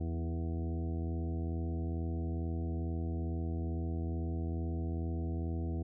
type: harmonic tone with a mistuned harmonic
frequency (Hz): 82.3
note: E2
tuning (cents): -2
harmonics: 1 / 2 / 3 / 4 / 5 / 6 / 8 / 9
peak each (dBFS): -34 / -42 / -43 / -43 / -51 / -53 / -54 / -55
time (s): 0-5.83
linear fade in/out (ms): 10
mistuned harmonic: 2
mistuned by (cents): +21
effects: none